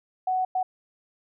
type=tone bursts at uneven times; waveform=sine; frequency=744 Hz; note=F#5; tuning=9 cents sharp; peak=-22 dBFS; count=2; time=0.27-0.45 / 0.55-0.63 s; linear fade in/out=5 ms; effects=none